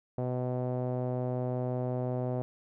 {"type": "tone with low-pass filter", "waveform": "sawtooth", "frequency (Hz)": 125.6, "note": "B2", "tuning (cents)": 30, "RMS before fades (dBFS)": -32, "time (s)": [0.18, 2.42], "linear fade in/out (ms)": 0, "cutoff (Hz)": 630, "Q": 2.6, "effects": []}